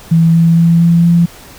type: tone with pitch steps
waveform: sine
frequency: 164.81 / 166.24 / 167.69 / 169.15 / 170.62 Hz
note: E3 / E3 / E3 / E3 / F3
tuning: 0 / +15 / +30 / +45 / -40 cents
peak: -5 dBFS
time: 0.11-1.26 s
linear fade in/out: 10 ms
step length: 230 ms
effects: pink hiss -36 dBFS RMS until 1.58 s